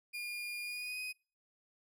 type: tone with pitch glide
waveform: 35% pulse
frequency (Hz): 2422 to 2502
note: D#7 to D#7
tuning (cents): -47 to +9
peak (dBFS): -37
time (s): 0.13-1.13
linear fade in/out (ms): 20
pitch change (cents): +56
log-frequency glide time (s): 0.63-0.99
effects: noise-tail reverb RT60 0.4 s tail -26 dB re dry